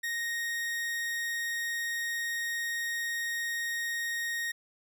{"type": "tone", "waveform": "40% pulse", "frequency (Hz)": 1864.7, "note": "A#6", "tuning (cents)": 0, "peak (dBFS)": -30, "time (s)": [0.03, 4.52], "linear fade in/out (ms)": 10, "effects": []}